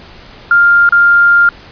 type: tone with dropouts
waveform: sine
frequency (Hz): 1400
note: F6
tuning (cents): +4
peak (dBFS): -4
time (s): 0.51-1.49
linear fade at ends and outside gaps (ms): 2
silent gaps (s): 0.891-0.923
effects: pink hiss -36 dBFS RMS until 1.71 s + resampled to 11025 Hz